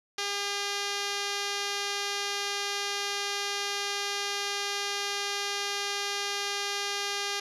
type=tone with low-pass filter; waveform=5% pulse; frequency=403.5 Hz; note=G#4; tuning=50 cents flat; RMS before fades=-32 dBFS; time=0.18-7.4 s; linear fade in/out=5 ms; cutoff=7300 Hz; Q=1.9; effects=none